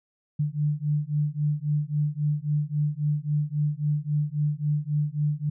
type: beating tone pair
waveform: sine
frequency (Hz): 146.83 / 150.53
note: D3 / D3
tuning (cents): 0 / +43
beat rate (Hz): 3.7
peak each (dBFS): -26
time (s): 0.39-5.5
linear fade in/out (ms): 10
effects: none